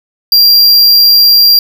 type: tone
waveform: square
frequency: 4754 Hz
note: D8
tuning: 20 cents sharp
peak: -3 dBFS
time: 0.32-1.59 s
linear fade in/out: 2 ms
effects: none